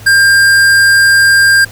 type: tone with tanh clipping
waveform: sine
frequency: 1598 Hz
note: G6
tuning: 33 cents sharp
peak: -6 dBFS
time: 0.06-1.65 s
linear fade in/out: 10 ms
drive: 18 dB
effects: added 106 Hz sine -30 dBFS peak until 1.71 s + pink hiss -35 dBFS RMS until 1.71 s